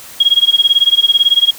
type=tone with tremolo; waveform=sine; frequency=3282 Hz; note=G#7; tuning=21 cents flat; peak=-4 dBFS; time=0.2-1.51 s; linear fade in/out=5 ms; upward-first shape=sine; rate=18 Hz; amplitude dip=95%; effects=white hiss -34 dBFS RMS until 1.58 s